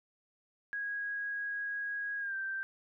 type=tone with pitch glide; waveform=sine; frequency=1649 to 1567.3 Hz; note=G#6 to G6; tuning=-13 to -1 cents; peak=-34 dBFS; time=0.73-2.63 s; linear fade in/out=0 ms; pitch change=-88 cents; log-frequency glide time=2.19-2.35 s; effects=none